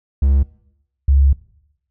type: tone pair in turn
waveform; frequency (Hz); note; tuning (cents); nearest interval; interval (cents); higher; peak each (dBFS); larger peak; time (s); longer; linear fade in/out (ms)
triangle / sine; 68.7 / 68.95; C#2 / C#2; -15 / -9; unison; 6; second; -9; neither; 0.22-0.43 / 1.08-1.33; second; 5
effects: noise-tail reverb RT60 0.8 s tail -19 dB re dry